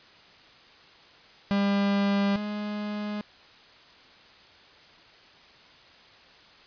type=tone pair in turn; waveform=45% pulse; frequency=200 / 208.6 Hz; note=G3 / G#3; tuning=+35 / +8 cents; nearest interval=minor second; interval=73 cents; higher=second; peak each=-22 / -30 dBFS; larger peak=first; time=1.51-2.36 / 2.36-3.21 s; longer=neither; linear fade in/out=0 ms; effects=white hiss -53 dBFS RMS until 6.66 s + resampled to 11025 Hz